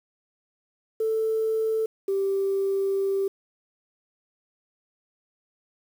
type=tone pair in turn; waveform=sine; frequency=441.9 / 391.1 Hz; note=A4 / G4; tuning=+7 / -4 cents; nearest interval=major second; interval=211 cents; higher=first; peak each=-21 dBFS; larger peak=neither; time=1-1.86 / 2.08-3.28 s; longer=second; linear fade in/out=5 ms; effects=tanh soft clip ceiling -17 dBFS + 8-bit